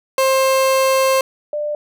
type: tone pair in turn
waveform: 30% pulse / sine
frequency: 530 / 594.9 Hz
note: C5 / D5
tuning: +22 / +22 cents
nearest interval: major second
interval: 200 cents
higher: second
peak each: -10 / -19 dBFS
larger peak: first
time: 0.18-1.21 / 1.53-1.75 s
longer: first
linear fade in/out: 2 ms
effects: none